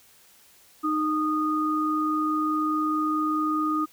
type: tone pair together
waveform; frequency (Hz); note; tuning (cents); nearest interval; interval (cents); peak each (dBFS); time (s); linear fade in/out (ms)
sine; 308.2 / 1233; D#4 / D#6; -16 / -16; 2 octaves; 2400; -25; 0.83-3.86; 20
effects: white hiss -56 dBFS RMS until 3.92 s